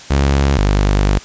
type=tone pair in turn; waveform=sawtooth; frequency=69.3 / 49.84 Hz; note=C#2 / G1; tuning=0 / +29 cents; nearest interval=tritone; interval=571 cents; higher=first; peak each=-7 dBFS; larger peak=neither; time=0.1-0.58 / 0.58-1.19 s; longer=second; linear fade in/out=10 ms; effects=white hiss -36 dBFS RMS until 1.24 s + resampled to 16000 Hz